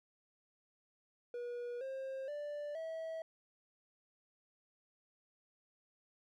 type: tone with pitch steps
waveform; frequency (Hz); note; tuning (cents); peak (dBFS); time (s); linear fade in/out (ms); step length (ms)
triangle; 482.7 / 532.5 / 587.4 / 648.1; B4 / C5 / D5 / E5; -40 / +30 / 0 / -30; -38; 1.34-3.22; 2; 470
effects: none